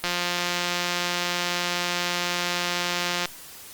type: click train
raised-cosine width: 0.2 ms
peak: -8 dBFS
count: 567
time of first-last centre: 0.04-3.256 s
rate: 176 Hz
effects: white hiss -43 dBFS RMS until 3.73 s + Opus 32 kbps